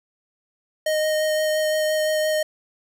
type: tone with vibrato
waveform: square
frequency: 619 Hz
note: D#5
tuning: 9 cents flat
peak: -20 dBFS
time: 0.86-2.43 s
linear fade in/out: 5 ms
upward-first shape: sine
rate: 5.8 Hz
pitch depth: 10 cents each way
effects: none